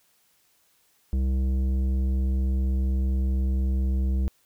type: tone with tanh clipping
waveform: sine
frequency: 65.41 Hz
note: C2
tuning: in tune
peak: -23 dBFS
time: 1.13-4.28 s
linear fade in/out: 0 ms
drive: 11 dB
effects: white hiss -65 dBFS RMS until 4.45 s